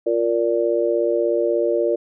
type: chord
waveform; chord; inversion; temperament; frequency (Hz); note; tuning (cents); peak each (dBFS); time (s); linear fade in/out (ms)
sine; Bb major; second; just; 349.6 / 466.2 / 582.7; F4 / Bb4 / D5; +2 / 0 / -14; -21; 0.06-1.96; 10
effects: none